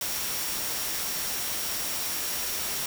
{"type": "tone in noise", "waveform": "sine", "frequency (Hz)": 5600, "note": "F8", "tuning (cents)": 4, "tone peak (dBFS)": -38, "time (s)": [0.01, 2.86], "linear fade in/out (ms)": 2, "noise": "white", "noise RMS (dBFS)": -31, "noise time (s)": [0.01, 2.86], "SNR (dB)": -10, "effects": []}